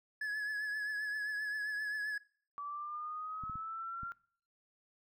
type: tone with vibrato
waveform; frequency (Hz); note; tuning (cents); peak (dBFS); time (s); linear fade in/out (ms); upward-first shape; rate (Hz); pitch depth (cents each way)
triangle; 1700; G#6; +40; -33; 0.21-2.18; 5; triangle; 7.6; 44
type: linear sweep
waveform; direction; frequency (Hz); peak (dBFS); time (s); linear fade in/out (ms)
sine; up; 1147 to 1386; -39; 2.58-4.12; 0
type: clicks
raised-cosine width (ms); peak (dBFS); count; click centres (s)
5; -36; 4; 3.437 / 3.497 / 3.556 / 4.033
effects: noise-tail reverb RT60 0.5 s tail -22 dB re dry